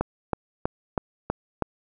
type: click train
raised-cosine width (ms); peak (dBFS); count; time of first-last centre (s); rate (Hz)
1; -9; 6; 0.01-1.623; 3.1
effects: none